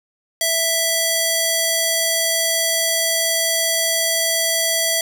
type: tone with band-pass filter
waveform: square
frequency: 659.3 Hz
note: E5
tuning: in tune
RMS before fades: -19 dBFS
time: 0.41-5.01 s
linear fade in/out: 2 ms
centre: 10000 Hz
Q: 0.5
effects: none